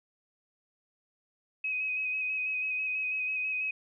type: tone with vibrato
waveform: sine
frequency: 2529 Hz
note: D#7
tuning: 28 cents sharp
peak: -29 dBFS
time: 1.64-3.71 s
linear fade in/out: 5 ms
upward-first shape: square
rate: 6.1 Hz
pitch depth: 18 cents each way
effects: none